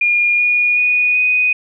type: tone with pitch steps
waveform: sine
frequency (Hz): 2422 / 2444 / 2467 / 2490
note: D#7 / D#7 / D#7 / D#7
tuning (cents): -47 / -32 / -15 / +1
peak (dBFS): -11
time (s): 0.01-1.53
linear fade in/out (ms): 5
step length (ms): 380
effects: none